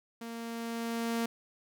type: tone with level ramp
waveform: sawtooth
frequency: 231 Hz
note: A#3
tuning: 16 cents flat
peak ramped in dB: -36 to -25 dBFS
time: 0.21-1.26 s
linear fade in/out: 5 ms
effects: none